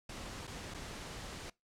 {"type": "noise with dropouts", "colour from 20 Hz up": "pink", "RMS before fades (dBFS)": -45, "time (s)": [0.09, 1.5], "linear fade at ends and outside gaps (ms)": 5, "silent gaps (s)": [[0.471, 0.475], [0.74, 0.744]], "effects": ["noise-tail reverb RT60 0.2 s tail -23 dB re dry", "low-pass 8000 Hz 12 dB/octave"]}